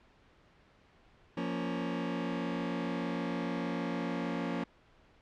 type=chord; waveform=sawtooth; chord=Bb minor; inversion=second; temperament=just; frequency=174.81 / 233.1 / 279.7 Hz; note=F3 / Bb3 / Db4; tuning=+2 / 0 / +16 cents; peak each=-33 dBFS; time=1.37-4.64 s; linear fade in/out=5 ms; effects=pink hiss -63 dBFS RMS until 5.21 s + low-pass 3000 Hz 12 dB/octave